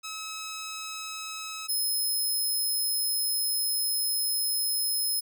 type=tone pair in turn; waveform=10% pulse; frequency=1287 / 5148 Hz; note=E6 / E8; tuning=-42 / -42 cents; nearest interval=2 octaves; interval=2400 cents; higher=second; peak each=-27 / -20 dBFS; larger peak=second; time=0.03-1.68 / 1.68-5.21 s; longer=second; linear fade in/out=20 ms; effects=none